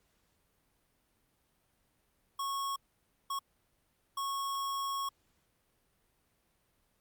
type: tone bursts at uneven times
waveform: square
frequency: 1100 Hz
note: C#6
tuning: 14 cents flat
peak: -34 dBFS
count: 3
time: 2.39-2.76 / 3.3-3.39 / 4.17-5.09 s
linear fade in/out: 5 ms
effects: pink hiss -74 dBFS RMS until 7 s + Opus 48 kbps